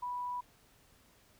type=tone; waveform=sine; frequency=984 Hz; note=B5; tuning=7 cents flat; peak=-35 dBFS; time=0.02-0.41 s; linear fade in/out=10 ms; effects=pink hiss -65 dBFS RMS until 1.39 s